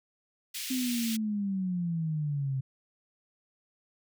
pink high-pass noise, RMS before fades -37 dBFS, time 0.54-1.17 s, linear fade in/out 10 ms, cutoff 2400 Hz, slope 24 dB/octave
sine exponential sweep, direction down, 261.6 to 130.81 Hz, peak -28 dBFS, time 0.7-2.61 s, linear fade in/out 10 ms
effects none

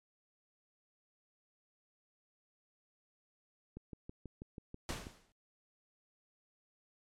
click train, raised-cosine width 3 ms, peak -33 dBFS, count 9, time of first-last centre 3.77-5.069 s, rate 6.16 Hz
pink noise with exponential decay, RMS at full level -37 dBFS, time 4.89-5.32 s, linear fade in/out 0 ms, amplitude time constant 93 ms
effects low-pass 9000 Hz 12 dB/octave + MP3 96 kbps

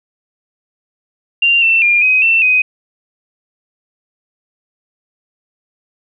sine tone with pitch steps, 2778 / 2683 / 2406 / 2520 / 2682 / 2508 Hz, F7 / E7 / D7 / D#7 / E7 / D#7, -10 / +30 / +41 / +21 / +29 / +13 cents, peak -8 dBFS, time 1.42-2.62 s, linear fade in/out 5 ms, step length 200 ms, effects none

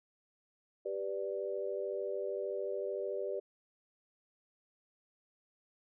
sine chord, G major, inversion none, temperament equal, 392 / 493.9 / 587.3 Hz, G4 / B4 / D5, 0 / 0 / 0 cents, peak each -38 / -40 / -39 dBFS, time 0.85-3.4 s, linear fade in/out 10 ms, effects none

